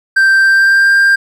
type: tone with pitch glide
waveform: triangle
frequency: 1568 to 1592.6 Hz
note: G6 to G6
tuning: 0 to +27 cents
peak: -4 dBFS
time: 0.16-1.16 s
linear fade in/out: 10 ms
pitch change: +27 cents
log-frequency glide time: 0.4-0.92 s
effects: none